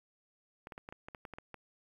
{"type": "clicks", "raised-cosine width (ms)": 0.5, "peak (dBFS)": -30, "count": 11, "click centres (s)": [0.671, 0.722, 0.779, 0.889, 0.925, 1.085, 1.148, 1.252, 1.337, 1.385, 1.543], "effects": ["10-bit"]}